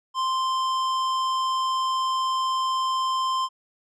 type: tone with hard clipping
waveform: sine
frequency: 1044 Hz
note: C6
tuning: 4 cents flat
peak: -24 dBFS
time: 0.14-3.49 s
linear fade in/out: 50 ms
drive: 14 dB
effects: low-pass 8000 Hz 12 dB/octave